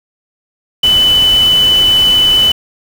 sine tone in noise, 2997 Hz, F#7, 22 cents sharp, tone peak -6 dBFS, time 0.83-2.52 s, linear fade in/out 5 ms, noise pink, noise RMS -22 dBFS, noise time 0.83-2.52 s, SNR +13 dB, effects none

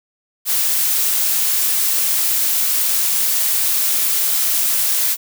blue noise, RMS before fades -17 dBFS, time 0.45-5.17 s, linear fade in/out 50 ms, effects none

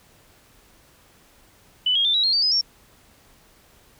sine tone with pitch steps, 2991 / 3262 / 3557 / 3879 / 4230 / 4613 / 5030 / 5486 Hz, F#7 / G#7 / A7 / B7 / C8 / D8 / D#8 / F8, +18 / -32 / +18 / -32 / +18 / -32 / +18 / -32 cents, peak -17 dBFS, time 1.86-2.612 s, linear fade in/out 5 ms, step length 94 ms, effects pink hiss -55 dBFS RMS until 3.99 s

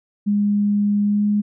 sine tone with pitch glide, 205.2 to 207.3 Hz, G#3 to G#3, -21 to -3 cents, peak -15 dBFS, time 0.26-1.42 s, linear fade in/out 20 ms, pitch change +18 cents, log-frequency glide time 1.04-1.25 s, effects none

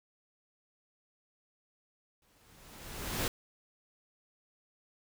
pink noise with exponential growth, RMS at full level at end -31 dBFS, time 2.22-3.28 s, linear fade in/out 2 ms, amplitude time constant 230 ms, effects none

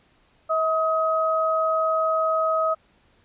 sine tone pair together, 641 / 1265.8 Hz, E5 / D#6, -49 / +29 cents, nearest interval octave, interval 1178 cents, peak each -22 dBFS, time 0.49-2.75 s, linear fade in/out 20 ms, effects pink hiss -61 dBFS RMS until 3.24 s + resampled to 8000 Hz

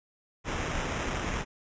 pink noise with sample-and-hold, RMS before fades -32 dBFS, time 0.44-1.45 s, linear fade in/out 50 ms, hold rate 4410 Hz, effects resampled to 16000 Hz

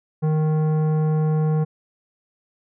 sine tone with tanh clipping, 155.1 Hz, D#3, 5 cents flat, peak -19 dBFS, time 0.22-1.65 s, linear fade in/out 20 ms, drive 13 dB, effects none

